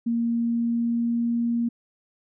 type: tone with pitch glide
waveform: sine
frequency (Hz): 233.1 to 235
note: A#3 to A#3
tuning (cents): 0 to +14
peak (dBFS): -21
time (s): 0.06-1.69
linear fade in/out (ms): 10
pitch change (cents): +14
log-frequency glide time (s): 0.17-1.37
effects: none